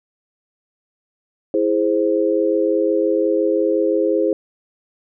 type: chord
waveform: sine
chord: E augmented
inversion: none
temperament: equal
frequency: 329.6 / 415.3 / 523.3 Hz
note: E4 / G#4 / B#4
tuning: 0 / 0 / 0 cents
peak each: -19 dBFS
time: 1.54-4.33 s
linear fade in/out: 2 ms
effects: none